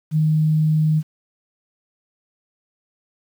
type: tone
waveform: sine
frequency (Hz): 155.4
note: D#3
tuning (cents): -2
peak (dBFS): -14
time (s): 0.11-1.03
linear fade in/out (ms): 50
effects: 8-bit